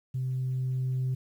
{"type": "tone with level ramp", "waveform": "sine", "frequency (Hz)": 129.2, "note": "C3", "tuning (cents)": -21, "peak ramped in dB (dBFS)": [-27, -24], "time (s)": [0.14, 1.15], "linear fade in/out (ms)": 10, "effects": ["tanh soft clip ceiling -24 dBFS", "10-bit"]}